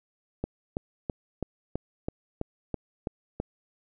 click train, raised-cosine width 2 ms, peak -16 dBFS, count 10, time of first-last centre 0.44-3.401 s, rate 3.04 Hz, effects none

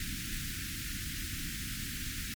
pink band-stop noise, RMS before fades -38 dBFS, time 0-2.34 s, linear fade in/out 2 ms, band 300 to 1500 Hz, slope 48 dB/octave, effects MP3 96 kbps

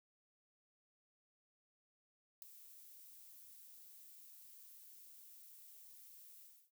violet noise with ADSR envelope, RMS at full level -43 dBFS, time 2.42-6.71 s, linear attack 3 ms, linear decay 4 ms, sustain -16 dB, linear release 290 ms, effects none

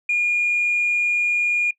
sine tone, 2427 Hz, D#7, 44 cents flat, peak -16 dBFS, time 0.09-1.71 s, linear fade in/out 5 ms, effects noise-tail reverb RT60 0.1 s tail -21 dB re dry + tanh soft clip ceiling -13 dBFS

